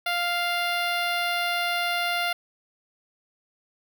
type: tone with notch filter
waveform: 10% pulse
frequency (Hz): 698.5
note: F5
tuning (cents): 0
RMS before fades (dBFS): -26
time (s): 0.06-2.33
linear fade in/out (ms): 5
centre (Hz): 7600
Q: 0.65
effects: none